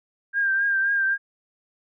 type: tone with vibrato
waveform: sine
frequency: 1595 Hz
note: G6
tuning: 30 cents sharp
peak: -19 dBFS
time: 0.33-1.18 s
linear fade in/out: 50 ms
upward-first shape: triangle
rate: 3.8 Hz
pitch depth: 44 cents each way
effects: none